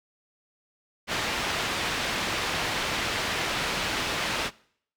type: low-pass noise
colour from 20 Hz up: white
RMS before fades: -29 dBFS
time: 1.07-4.51 s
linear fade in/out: 50 ms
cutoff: 3200 Hz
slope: 12 dB/octave
effects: noise-tail reverb RT60 0.6 s tail -22 dB re dry